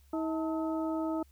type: harmonic tone with a mistuned harmonic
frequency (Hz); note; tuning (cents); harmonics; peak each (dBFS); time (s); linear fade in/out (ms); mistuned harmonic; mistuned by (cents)
320.1; D#4; +49; 1 / 2 / 3 / 4; -31 / -37 / -41 / -43; 0.13-1.23; 5; 3; -130
effects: added 69 Hz sine -58 dBFS peak until 1.31 s + white hiss -69 dBFS RMS until 1.31 s